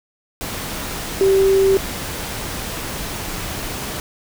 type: tone in noise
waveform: sine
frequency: 387.2 Hz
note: G4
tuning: 21 cents flat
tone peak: -11 dBFS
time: 1.21-1.77 s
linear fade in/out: 0 ms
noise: pink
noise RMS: -27 dBFS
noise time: 0.41-4 s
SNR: +13 dB
effects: none